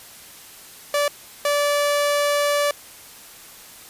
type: tone bursts at uneven times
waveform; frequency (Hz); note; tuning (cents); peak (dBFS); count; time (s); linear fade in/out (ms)
sawtooth; 580; D5; -22; -14; 2; 0.94-1.08 / 1.45-2.71; 2
effects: white hiss -43 dBFS RMS until 3.89 s + resampled to 32000 Hz